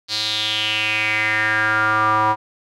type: tone with band-pass filter sweep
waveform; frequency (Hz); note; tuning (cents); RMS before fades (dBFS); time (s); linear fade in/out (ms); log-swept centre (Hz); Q
square; 108; A2; -32; -19; 0.08-2.36; 50; 4400 to 990; 5.5
effects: none